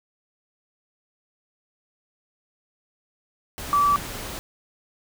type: tone in noise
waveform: sine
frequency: 1155 Hz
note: D6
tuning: 29 cents flat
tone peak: -16 dBFS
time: 3.73-3.96 s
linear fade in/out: 0 ms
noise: pink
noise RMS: -34 dBFS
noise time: 3.58-4.39 s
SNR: +15 dB
effects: none